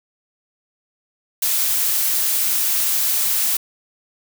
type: noise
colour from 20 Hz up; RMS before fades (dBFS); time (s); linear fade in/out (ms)
blue; -19; 1.42-3.57; 5
effects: none